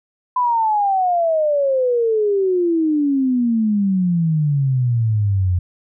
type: exponential sweep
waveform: sine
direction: down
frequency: 1011 to 87.6 Hz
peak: -14 dBFS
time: 0.36-5.59 s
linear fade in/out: 5 ms
effects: none